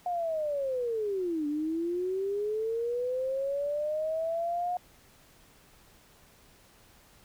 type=linear two-way sweep; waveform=sine; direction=down then up; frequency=722 to 290.2 to 722 Hz; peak=-28 dBFS; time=0.06-4.77 s; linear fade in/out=2 ms; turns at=1.47 s; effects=pink hiss -59 dBFS RMS until 7.24 s